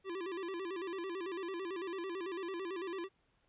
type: tone with vibrato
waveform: square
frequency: 362.6 Hz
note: F#4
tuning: 35 cents flat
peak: -39 dBFS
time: 0.04-3.09 s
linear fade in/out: 50 ms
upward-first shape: square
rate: 9 Hz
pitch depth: 110 cents each way
effects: pink hiss -75 dBFS RMS until 3.48 s + resampled to 8000 Hz

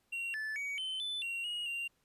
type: tone with pitch steps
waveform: triangle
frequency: 2747 / 1744 / 2256 / 3065 / 3503 / 2748 / 2885 / 2772 Hz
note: F7 / A6 / C#7 / G7 / A7 / F7 / F#7 / F7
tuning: -29 / -16 / +30 / -40 / -8 / -29 / -44 / -14 cents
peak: -34 dBFS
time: 0.12-1.88 s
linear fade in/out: 10 ms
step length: 220 ms
effects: pink hiss -75 dBFS RMS until 2.04 s + resampled to 32000 Hz

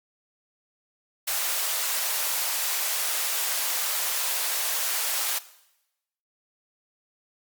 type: high-pass noise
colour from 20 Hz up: white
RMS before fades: -27 dBFS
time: 1.27-5.39 s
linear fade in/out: 10 ms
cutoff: 540 Hz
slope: 24 dB/octave
effects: noise-tail reverb RT60 0.9 s tail -17 dB re dry + Opus 48 kbps

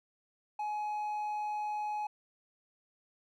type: tone with hard clipping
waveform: sine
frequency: 842 Hz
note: G#5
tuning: 24 cents sharp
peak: -34 dBFS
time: 0.59-2.07 s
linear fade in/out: 5 ms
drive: 3 dB
effects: none

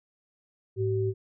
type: tone pair together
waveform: sine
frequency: 107 / 381.7 Hz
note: A2 / G4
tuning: -48 / -46 cents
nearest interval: octave + minor seventh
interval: 2202 cents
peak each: -27 dBFS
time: 0.76-1.14 s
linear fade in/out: 50 ms
effects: none

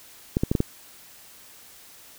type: clicks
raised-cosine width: 3 ms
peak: -8 dBFS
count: 5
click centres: 0.369 / 0.435 / 0.515 / 0.552 / 0.604 s
effects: white hiss -49 dBFS RMS until 2.18 s

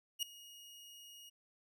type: tone with ADSR envelope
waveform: sawtooth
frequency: 2874 Hz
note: F7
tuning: 49 cents sharp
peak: -29 dBFS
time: 0.19-1.3 s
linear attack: 37 ms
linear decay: 3 ms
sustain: -21 dB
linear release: 15 ms
effects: none

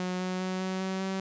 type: tone with pitch steps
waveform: sawtooth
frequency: 182.5 / 184.19 / 185.9 / 187.63 / 189.37 / 191.13 Hz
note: F#3 / F#3 / F#3 / F#3 / F#3 / G3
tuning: -24 / -8 / +8 / +24 / +40 / -44 cents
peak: -26 dBFS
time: 0-1.2 s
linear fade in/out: 2 ms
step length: 200 ms
effects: resampled to 16000 Hz

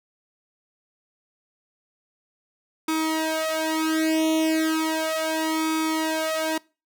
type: tone with flanger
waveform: sawtooth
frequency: 317.7 Hz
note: D#4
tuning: 36 cents sharp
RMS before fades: -24 dBFS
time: 2.88-6.58 s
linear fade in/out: 5 ms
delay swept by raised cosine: 0.84 to 2.84 ms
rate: 0.35 Hz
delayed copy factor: +1
effects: noise-tail reverb RT60 0.3 s tail -23 dB re dry

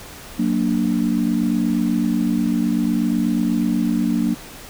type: chord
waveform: sine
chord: Gb augmented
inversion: none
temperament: equal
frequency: 185 / 233.1 / 293.7 Hz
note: Gb3 / Bb3 / D4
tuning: 0 / 0 / 0 cents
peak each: -22 / -19 / -22 dBFS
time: 0.38-4.35 s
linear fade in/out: 20 ms
effects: pink hiss -38 dBFS RMS until 4.69 s

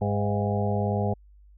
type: harmonic tone with a mistuned harmonic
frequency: 102.2 Hz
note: G#2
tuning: 27 cents flat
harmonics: 1 / 2 / 4 / 5 / 6 / 7 / 8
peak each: -26 / -29 / -32 / -33 / -34 / -34 / -35 dBFS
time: 0.01-1.14 s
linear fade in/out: 10 ms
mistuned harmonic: 6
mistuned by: +67 cents
effects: added 50 Hz sine -50 dBFS peak until 1.57 s

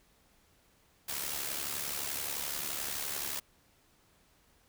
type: noise with amplitude modulation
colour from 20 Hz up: white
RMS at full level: -34 dBFS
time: 1.08-3.4 s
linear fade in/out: 10 ms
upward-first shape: sine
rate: 71.6 Hz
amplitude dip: 60%
effects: pink hiss -67 dBFS RMS until 4.68 s

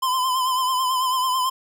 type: tone with vibrato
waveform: square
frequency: 1026 Hz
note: C6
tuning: 34 cents flat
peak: -20 dBFS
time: 0.02-1.5 s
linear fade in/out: 10 ms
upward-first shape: triangle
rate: 9.1 Hz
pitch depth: 56 cents each way
effects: none

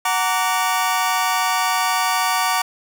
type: chord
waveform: sawtooth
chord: Gb augmented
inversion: none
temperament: just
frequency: 740 / 925 / 1156.2 Hz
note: Gb5 / Bb5 / D6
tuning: 0 / -14 / -27 cents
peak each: -18 dBFS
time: 0.05-2.62 s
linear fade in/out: 5 ms
effects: none

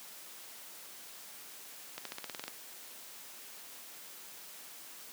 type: accelerating click train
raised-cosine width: 0.2 ms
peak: -22 dBFS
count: 10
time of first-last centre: 1.98-2.48 s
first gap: 73 ms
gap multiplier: 0.93
effects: white hiss -50 dBFS RMS until 5.12 s + high-pass 200 Hz 12 dB/octave

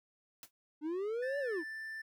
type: noise with exponential decay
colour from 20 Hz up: white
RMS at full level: -45 dBFS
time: 0.43-0.51 s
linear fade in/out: 1 ms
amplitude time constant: 16 ms
type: linear two-way sweep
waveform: triangle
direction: up then down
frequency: 290.8 to 580 to 290.8 Hz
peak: -32 dBFS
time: 0.81-1.64 s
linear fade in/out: 50 ms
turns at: 1.39 s
type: tone with pitch glide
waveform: triangle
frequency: 1760 to 1772.2 Hz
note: A6 to A6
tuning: 0 to +12 cents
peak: -39 dBFS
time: 1.22-2.02 s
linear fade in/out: 10 ms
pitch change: +12 cents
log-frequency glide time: 1.47-1.86 s
effects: none

